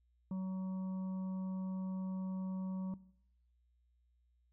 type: harmonic tone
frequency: 187.9 Hz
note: F#3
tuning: 27 cents sharp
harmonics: 1 / 3 / 5 / 6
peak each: -36 / -55 / -57 / -61 dBFS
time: 0.31-2.94 s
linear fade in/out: 2 ms
effects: noise-tail reverb RT60 0.7 s tail -19 dB re dry + added 60 Hz sine -70 dBFS peak until 4.52 s